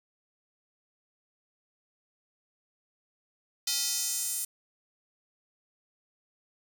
square tone with high-pass filter sweep, 279.6 Hz, C#4, 15 cents sharp, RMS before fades -31 dBFS, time 3.67-4.45 s, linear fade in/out 5 ms, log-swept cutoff 4600 to 9100 Hz, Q 1.7, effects none

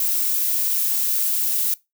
violet noise, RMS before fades -21 dBFS, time 0-1.74 s, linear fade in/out 2 ms, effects noise-tail reverb RT60 0.2 s tail -21 dB re dry

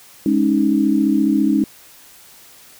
sine chord, Ab suspended fourth, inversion none, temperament just, 207.7 / 276.9 / 311.5 Hz, Ab3 / Db4 / Eb4, 0 / -2 / +2 cents, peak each -18 / -17 / -17 dBFS, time 0.26-1.64 s, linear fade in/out 2 ms, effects white hiss -45 dBFS RMS until 2.79 s

